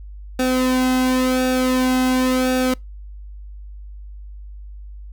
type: tone with flanger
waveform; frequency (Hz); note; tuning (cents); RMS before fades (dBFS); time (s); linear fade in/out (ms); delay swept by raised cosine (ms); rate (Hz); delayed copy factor
sawtooth; 256; C4; -38; -18; 0.39-2.74; 5; 0.96 to 1.74; 0.93; -0.7
effects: noise-tail reverb RT60 0.2 s tail -26 dB re dry + added 50 Hz sine -33 dBFS peak until 5.12 s